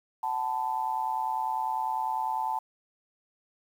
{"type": "tone with amplitude modulation", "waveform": "sine", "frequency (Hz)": 880, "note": "A5", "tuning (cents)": 0, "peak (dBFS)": -23, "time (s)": [0.23, 2.59], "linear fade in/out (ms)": 5, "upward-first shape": "sine", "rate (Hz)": 130, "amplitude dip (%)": 90, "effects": ["9-bit"]}